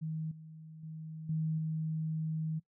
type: tone with level steps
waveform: sine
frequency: 158.2 Hz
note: D#3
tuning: 29 cents sharp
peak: -34 / -47 / -41 / -30 / -32 dBFS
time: 0.01-2.6 s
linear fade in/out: 20 ms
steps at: 0.31 / 0.83 / 1.29 / 1.58 s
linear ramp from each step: 5 ms
effects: noise-tail reverb RT60 0.1 s tail -22 dB re dry